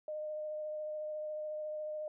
sine tone with vibrato, 611 Hz, D#5, 32 cents flat, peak -37 dBFS, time 0.08-2.08 s, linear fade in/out 2 ms, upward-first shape triangle, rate 14 Hz, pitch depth 14 cents each way, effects none

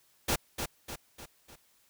pink noise with echo, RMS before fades -28 dBFS, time 0.28-0.36 s, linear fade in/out 10 ms, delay 300 ms, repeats 4, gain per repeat -6 dB, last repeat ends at 1.56 s, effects white hiss -67 dBFS RMS until 1.89 s

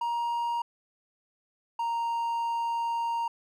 triangle tone pair in turn, 942 / 930.6 Hz, A#5 / A#5, +18 / -3 cents, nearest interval unison, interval 21 cents, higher first, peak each -25 dBFS, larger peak neither, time 0.01-0.62 / 1.79-3.28 s, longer second, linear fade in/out 5 ms, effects none

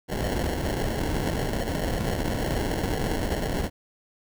pink noise with sample-and-hold, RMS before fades -27 dBFS, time 0.08-3.7 s, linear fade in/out 50 ms, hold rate 1225 Hz, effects none

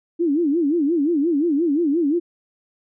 sine tone with vibrato, 311.1 Hz, D#4, in tune, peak -16 dBFS, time 0.19-2.2 s, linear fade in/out 20 ms, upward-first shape sine, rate 5.7 Hz, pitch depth 210 cents each way, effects none

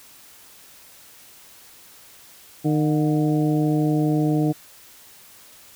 harmonic tone with a mistuned harmonic, 152.6 Hz, D#3, 33 cents flat, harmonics 1 / 2 / 3 / 4 / 5, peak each -21 / -20 / -29 / -33 / -32 dBFS, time 2.64-4.53 s, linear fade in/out 20 ms, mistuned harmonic 5, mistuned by -75 cents, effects white hiss -48 dBFS RMS until 5.75 s

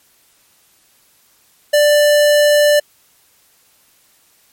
square tone, 590 Hz, D5, 8 cents sharp, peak -9 dBFS, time 1.73-2.8 s, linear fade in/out 10 ms, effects white hiss -54 dBFS RMS until 4.52 s + MP3 64 kbps

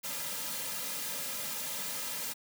white noise with comb filter, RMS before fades -37 dBFS, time 0.03-2.34 s, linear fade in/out 20 ms, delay 2.7 ms, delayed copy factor -0.85, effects high-pass 150 Hz 12 dB/octave

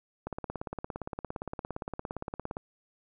click train, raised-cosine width 1 ms, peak -21 dBFS, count 41, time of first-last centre 0.27-2.569 s, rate 17.4 Hz, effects none

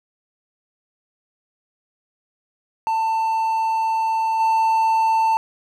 triangle tone with level steps, 892 Hz, A5, 23 cents sharp, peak -16 / -13 dBFS, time 2.87-5.37 s, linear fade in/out 0 ms, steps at 4.39 s, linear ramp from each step 20 ms, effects none

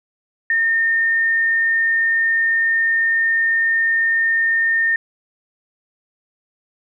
sine tone, 1822 Hz, A#6, 40 cents flat, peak -14 dBFS, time 0.5-4.96 s, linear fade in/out 2 ms, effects none

